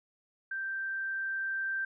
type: tone with level ramp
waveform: sine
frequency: 1568 Hz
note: G6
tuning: in tune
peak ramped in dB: -33 to -30 dBFS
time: 0.51-1.85 s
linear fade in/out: 5 ms
effects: none